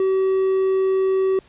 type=tone; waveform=triangle; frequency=381.3 Hz; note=G4; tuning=48 cents flat; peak=-14 dBFS; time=0-1.39 s; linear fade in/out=2 ms; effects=pink hiss -53 dBFS RMS until 1.48 s + resampled to 8000 Hz